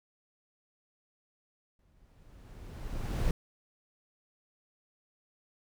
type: noise with exponential growth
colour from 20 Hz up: brown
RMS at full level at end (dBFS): -28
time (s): 1.79-3.31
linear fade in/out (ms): 2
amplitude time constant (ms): 330
effects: none